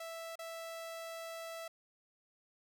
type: tone with dropouts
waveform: sawtooth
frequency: 659.3 Hz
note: E5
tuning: in tune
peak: -39 dBFS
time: 0-1.68 s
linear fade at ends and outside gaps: 5 ms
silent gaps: 0.356-0.39 s
effects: none